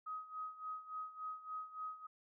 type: tone with tremolo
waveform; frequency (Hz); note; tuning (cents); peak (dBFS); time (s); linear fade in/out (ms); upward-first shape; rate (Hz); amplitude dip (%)
sine; 1261; D#6; +23; -40; 0.06-2.07; 10; sine; 3.5; 80
effects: none